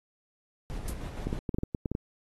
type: noise with tremolo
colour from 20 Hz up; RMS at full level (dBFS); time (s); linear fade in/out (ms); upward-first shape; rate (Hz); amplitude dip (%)
brown; -35; 0.7-1.39; 0; square; 6.4; 35
type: noise with exponential decay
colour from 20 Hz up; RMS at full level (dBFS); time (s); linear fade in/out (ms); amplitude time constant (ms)
violet; -30; 0.88-0.96; 2; 17
type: clicks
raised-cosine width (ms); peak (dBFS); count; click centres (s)
3; -17; 10; 1.27 / 1.329 / 1.492 / 1.544 / 1.585 / 1.634 / 1.748 / 1.858 / 1.916 / 1.951
effects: AAC 32 kbps